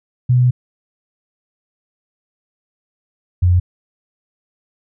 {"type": "tone pair in turn", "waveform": "sine", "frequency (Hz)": [124.8, 89.22], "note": ["B2", "F2"], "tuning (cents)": [19, 38], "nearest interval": "tritone", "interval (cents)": 581, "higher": "first", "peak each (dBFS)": -9, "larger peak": "neither", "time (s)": [[0.29, 0.51], [3.42, 3.6]], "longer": "first", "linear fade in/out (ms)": 10, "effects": []}